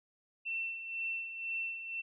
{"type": "tone with tremolo", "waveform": "sine", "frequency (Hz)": 2692, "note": "E7", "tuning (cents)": 36, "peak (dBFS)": -33, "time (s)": [0.45, 2.02], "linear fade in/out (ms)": 20, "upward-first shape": "sine", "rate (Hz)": 2, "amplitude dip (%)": 60, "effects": []}